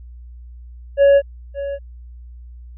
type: tone with echo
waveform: triangle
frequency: 560 Hz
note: C#5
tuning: 18 cents sharp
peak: -6 dBFS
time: 0.97-1.22 s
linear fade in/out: 50 ms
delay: 570 ms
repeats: 1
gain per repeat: -14 dB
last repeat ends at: 1.79 s
effects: added 60 Hz sine -35 dBFS peak until 2.77 s + resampled to 8000 Hz

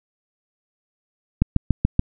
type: click train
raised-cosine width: 5 ms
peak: -3 dBFS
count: 5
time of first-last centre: 1.42-1.994 s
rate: 6.97 Hz
effects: none

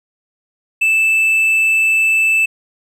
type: tone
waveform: triangle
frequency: 2637 Hz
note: E7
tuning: in tune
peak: -9 dBFS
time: 0.81-2.46 s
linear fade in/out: 10 ms
effects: none

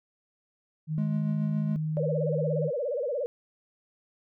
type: tone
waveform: sine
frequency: 155.56 Hz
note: D#3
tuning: in tune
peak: -27 dBFS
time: 0.87-2.71 s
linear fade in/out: 50 ms
type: tone with tremolo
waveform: triangle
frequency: 210.2 Hz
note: G#3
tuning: 21 cents sharp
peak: -25 dBFS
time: 0.98-1.76 s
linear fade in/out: 0 ms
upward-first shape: triangle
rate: 7.1 Hz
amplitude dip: 40%
type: tone with vibrato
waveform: sine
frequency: 531 Hz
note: C5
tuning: 25 cents sharp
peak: -27 dBFS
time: 1.97-3.26 s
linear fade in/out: 0 ms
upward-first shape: sine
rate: 17 Hz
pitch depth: 210 cents each way
effects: none

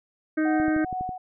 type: harmonic tone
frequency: 311.1 Hz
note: D#4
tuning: in tune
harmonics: 1 / 2 / 4 / 5 / 6 / 7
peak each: -21 / -32 / -40 / -32 / -40 / -44 dBFS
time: 0.37-0.85 s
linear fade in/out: 10 ms
type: tone with tremolo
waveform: sine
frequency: 740 Hz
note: F#5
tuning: in tune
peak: -26 dBFS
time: 0.45-1.18 s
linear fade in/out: 5 ms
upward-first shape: triangle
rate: 2.3 Hz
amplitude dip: 75%
type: click train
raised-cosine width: 3 ms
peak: -23 dBFS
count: 7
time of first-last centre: 0.6-1.092 s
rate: 12.2 Hz
effects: none

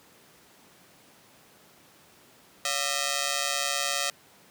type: ring-modulated tone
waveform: 5% pulse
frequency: 635 Hz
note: D#5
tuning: 35 cents sharp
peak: -12 dBFS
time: 2.65-4.1 s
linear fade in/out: 2 ms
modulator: 69.6 Hz
effects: pink hiss -56 dBFS RMS until 4.5 s + high-pass 150 Hz 12 dB/octave

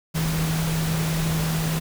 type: tone in noise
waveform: sine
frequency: 160.5 Hz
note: E3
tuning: 46 cents flat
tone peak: -22 dBFS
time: 0.14-1.8 s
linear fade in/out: 20 ms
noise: pink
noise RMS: -29 dBFS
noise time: 0.14-1.8 s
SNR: +4 dB
effects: none

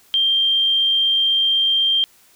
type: tone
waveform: sine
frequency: 3174 Hz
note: G7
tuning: 21 cents sharp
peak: -14 dBFS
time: 0.14-2.04 s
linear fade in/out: 0 ms
effects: white hiss -53 dBFS RMS until 2.35 s

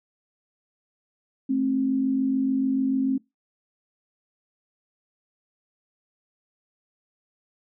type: tone pair together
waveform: sine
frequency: 220 / 266.8 Hz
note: A3 / C4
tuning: 0 / +34 cents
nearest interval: minor third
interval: 334 cents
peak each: -29 / -21 dBFS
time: 1.49-3.18 s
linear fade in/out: 10 ms
effects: noise-tail reverb RT60 0.2 s tail -24 dB re dry

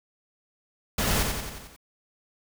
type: noise with echo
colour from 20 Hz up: pink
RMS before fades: -26 dBFS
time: 0.98-1.23 s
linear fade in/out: 5 ms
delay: 89 ms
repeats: 6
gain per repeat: -4 dB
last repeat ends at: 1.764 s
effects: none

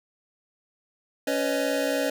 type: tone cluster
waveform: square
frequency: 279.4 / 500 / 558 / 621 Hz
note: C#4 / B4 / C#5 / D#5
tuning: +14 / +21 / +11 / -3 cents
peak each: -30 dBFS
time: 1.27-2.1 s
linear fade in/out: 5 ms
effects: none

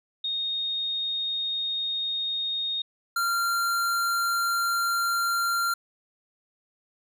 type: tone pair in turn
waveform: sine / square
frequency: 3708 / 1382.5 Hz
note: A#7 / F6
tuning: -10 / -18 cents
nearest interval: octave + perfect fourth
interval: 1708 cents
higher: first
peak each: -26 / -24 dBFS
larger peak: second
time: 0.24-2.82 / 3.16-5.74 s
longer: neither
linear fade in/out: 5 ms
effects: none

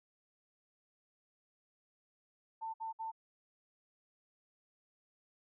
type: tone bursts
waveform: sine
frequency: 894 Hz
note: A5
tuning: 27 cents sharp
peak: -38 dBFS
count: 3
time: 2.61-3.118 s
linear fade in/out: 20 ms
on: 130 ms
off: 59 ms
effects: none

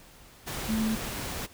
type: tone in noise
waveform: sine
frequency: 220 Hz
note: A3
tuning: in tune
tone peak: -25 dBFS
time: 0.68-0.96 s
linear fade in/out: 20 ms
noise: pink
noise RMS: -35 dBFS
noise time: 0.46-1.47 s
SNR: +7 dB
effects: pink hiss -53 dBFS RMS until 1.53 s

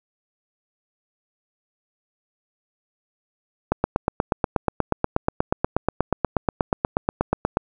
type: click train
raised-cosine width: 1 ms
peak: -4 dBFS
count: 33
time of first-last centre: 3.72-7.571 s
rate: 8.31 Hz
effects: none

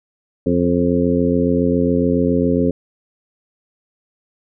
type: harmonic tone with a mistuned harmonic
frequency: 87.2 Hz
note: F2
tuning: 2 cents flat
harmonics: 1 / 2 / 3 / 4 / 5 / 6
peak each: -25 / -20 / -17 / -24 / -20 / -23 dBFS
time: 0.46-2.71 s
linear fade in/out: 5 ms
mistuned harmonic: 6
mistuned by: +22 cents
effects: none

